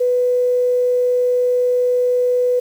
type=tone with quantisation; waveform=sine; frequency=495.2 Hz; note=B4; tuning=5 cents sharp; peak=-13 dBFS; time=0-2.6 s; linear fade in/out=10 ms; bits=7; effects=none